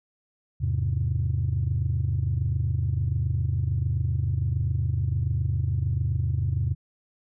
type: chord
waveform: sine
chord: E augmented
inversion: none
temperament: equal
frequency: 82.41 / 103.83 / 130.81 Hz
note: E2 / G#2 / B#2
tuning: 0 / 0 / 0 cents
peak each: -26 dBFS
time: 0.6-6.75 s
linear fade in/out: 20 ms
effects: tanh soft clip ceiling -16 dBFS